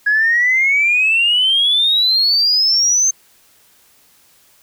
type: exponential sweep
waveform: sine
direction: up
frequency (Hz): 1661.2 to 6350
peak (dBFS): -10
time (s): 0.06-3.11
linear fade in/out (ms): 10
effects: tanh soft clip ceiling -6 dBFS + white hiss -52 dBFS RMS until 4.62 s